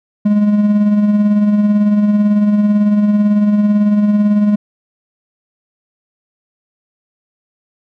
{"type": "tone with tremolo", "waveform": "triangle", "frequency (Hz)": 207.7, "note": "G#3", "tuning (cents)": 0, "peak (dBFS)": -5, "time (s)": [0.25, 4.56], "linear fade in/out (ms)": 10, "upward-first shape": "sine", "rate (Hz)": 18, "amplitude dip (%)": 40, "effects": []}